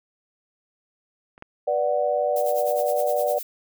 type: clicks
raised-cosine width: 0.5 ms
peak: -33 / -23 dBFS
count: 2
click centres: 1.379 / 1.424 s
type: chord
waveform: sine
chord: B minor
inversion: none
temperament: equal with one note detuned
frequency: 489.1 / 587.3 / 740 Hz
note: B4 / D5 / F#5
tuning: -17 / 0 / 0 cents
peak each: -26 / -22 / -26 dBFS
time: 1.67-3.39 s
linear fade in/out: 10 ms
type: noise with tremolo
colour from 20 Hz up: violet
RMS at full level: -33 dBFS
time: 2.36-3.43 s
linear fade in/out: 2 ms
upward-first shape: sine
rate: 9.8 Hz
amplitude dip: 80%
effects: none